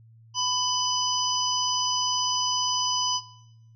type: harmonic tone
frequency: 998 Hz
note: B5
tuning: 18 cents sharp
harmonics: 1 / 3 / 5 / 6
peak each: -29 / -29 / -29 / -29 dBFS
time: 0.34-3.21 s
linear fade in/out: 50 ms
effects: noise-tail reverb RT60 0.9 s tail -19 dB re dry + added 113 Hz sine -50 dBFS peak until 3.75 s